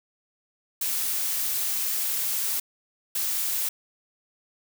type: noise bursts at uneven times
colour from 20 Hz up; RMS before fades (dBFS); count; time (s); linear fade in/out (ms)
blue; -27; 2; 0.81-2.6 / 3.15-3.69; 5
effects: none